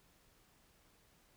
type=silence; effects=pink hiss -69 dBFS RMS until 1.36 s